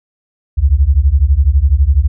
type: beating tone pair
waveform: sine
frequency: 64.1 / 76.1 Hz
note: C2 / D#2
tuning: -35 / -38 cents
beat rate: 12 Hz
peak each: -10 dBFS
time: 0.57-2.08 s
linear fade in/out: 20 ms
effects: none